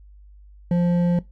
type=tone with hard clipping; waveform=triangle; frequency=174.61 Hz; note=F3; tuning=in tune; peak=-18 dBFS; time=0.71-1.19 s; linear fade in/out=2 ms; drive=11 dB; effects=noise-tail reverb RT60 0.2 s tail -19 dB re dry + added 50 Hz sine -44 dBFS peak until 1.31 s